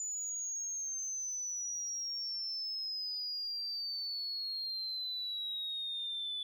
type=exponential sweep; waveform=sine; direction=down; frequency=7000 to 3467 Hz; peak=-35 dBFS; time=0-6.43 s; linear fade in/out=2 ms; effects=tanh soft clip ceiling -31 dBFS